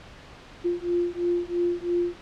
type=beating tone pair; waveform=sine; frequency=347.8 / 350.8 Hz; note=F4 / F4; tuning=-7 / +8 cents; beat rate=3 Hz; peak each=-26 dBFS; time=0.64-2.16 s; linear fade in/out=20 ms; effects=pink hiss -46 dBFS RMS until 2.21 s + low-pass 4000 Hz 12 dB/octave